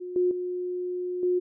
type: tone with level steps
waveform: sine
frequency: 360 Hz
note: F#4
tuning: 47 cents flat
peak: -33 / -20 / -28 / -21 dBFS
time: 0-1.4 s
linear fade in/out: 20 ms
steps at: 0.16 / 0.31 / 1.23 s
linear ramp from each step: 2 ms
effects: none